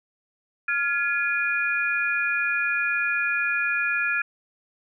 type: tone cluster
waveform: sine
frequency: 1401 / 1688 / 2440 Hz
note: F6 / G#6 / D#7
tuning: +5 / +28 / -34 cents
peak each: -26 dBFS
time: 0.68-4.22 s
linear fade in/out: 5 ms
effects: none